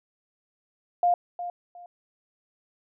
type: tone with echo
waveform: sine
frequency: 704 Hz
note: F5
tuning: 14 cents sharp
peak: -18 dBFS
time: 1.03-1.14 s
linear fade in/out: 2 ms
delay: 360 ms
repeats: 2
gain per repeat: -12 dB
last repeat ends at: 1.86 s
effects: none